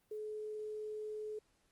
sine tone with quantisation, 427.4 Hz, G#4, 50 cents sharp, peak -40 dBFS, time 0.11-1.39 s, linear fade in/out 5 ms, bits 11, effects pink hiss -75 dBFS RMS until 1.71 s + Opus 32 kbps

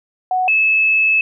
sine tone pair in turn, 740 / 2603 Hz, F#5 / E7, 0 / -22 cents, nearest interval octave + minor seventh, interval 2178 cents, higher second, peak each -14 / -11 dBFS, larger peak second, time 0.31-0.48 / 0.48-1.21 s, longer second, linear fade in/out 2 ms, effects none

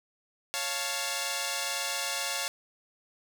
5% pulse chord, Db augmented, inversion none, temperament equal, 554.4 / 698.5 / 880 Hz, Db5 / F5 / A5, 0 / 0 / 0 cents, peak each -23 dBFS, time 0.54-2.48 s, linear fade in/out 0 ms, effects none

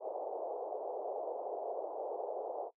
pink band-pass noise, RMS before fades -40 dBFS, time 0-2.71 s, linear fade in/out 50 ms, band 420 to 800 Hz, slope 48 dB/octave, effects noise-tail reverb RT60 0.1 s tail -19 dB re dry

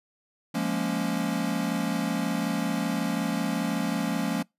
square chord, Bb minor seventh, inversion second, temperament equal, 174.61 / 207.7 / 233.1 / 277.2 Hz, F3 / Ab3 / Bb3 / Db4, 0 / 0 / 0 / 0 cents, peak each -32 dBFS, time 0.54-4.43 s, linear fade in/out 10 ms, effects noise-tail reverb RT60 0.2 s tail -25 dB re dry + resampled to 32000 Hz

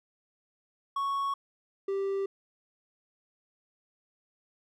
triangle tone pair in turn, 1108.7 / 392 Hz, C#6 / G4, 0 / 0 cents, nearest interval octave + tritone, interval 1800 cents, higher first, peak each -26 dBFS, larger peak neither, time 0.96-1.34 / 1.88-2.26 s, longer neither, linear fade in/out 5 ms, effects none

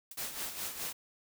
blue noise with exponential decay, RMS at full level -40 dBFS, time 0.11-0.2 s, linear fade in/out 5 ms, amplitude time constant 18 ms
white noise with tremolo, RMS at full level -37 dBFS, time 0.17-0.93 s, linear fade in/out 10 ms, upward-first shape sine, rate 4.8 Hz, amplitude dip 60%
effects none

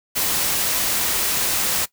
white noise, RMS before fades -21 dBFS, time 0.15-1.86 s, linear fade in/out 20 ms, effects noise-tail reverb RT60 0.1 s tail -18 dB re dry

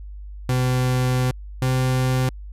40% pulse tone pair in turn, 127 / 128.77 Hz, B2 / C3, +49 / -27 cents, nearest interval unison, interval 24 cents, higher second, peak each -17 dBFS, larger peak neither, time 0.49-1.31 / 1.62-2.29 s, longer first, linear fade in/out 2 ms, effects added 50 Hz sine -33 dBFS peak until 2.52 s + resampled to 32000 Hz

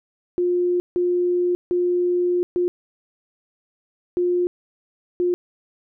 sine tone bursts at uneven times, 355 Hz, F4, 28 cents sharp, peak -17 dBFS, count 6, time 0.38-0.8 / 0.96-1.55 / 1.71-2.43 / 2.56-2.68 / 4.17-4.47 / 5.2-5.34 s, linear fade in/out 0 ms, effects none

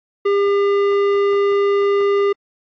sine tone with tanh clipping, 401.7 Hz, G4, 42 cents sharp, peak -15 dBFS, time 0.25-2.33 s, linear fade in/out 10 ms, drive 13 dB, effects AAC 64 kbps

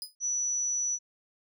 sawtooth tone with exponential decay, 4988 Hz, D#8, 3 cents sharp, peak -29 dBFS, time 0.02-0.15 s, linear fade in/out 1 ms, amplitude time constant 28 ms
sine tone, 5920 Hz, F#8, in tune, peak -27 dBFS, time 0.2-0.99 s, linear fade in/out 50 ms
effects none

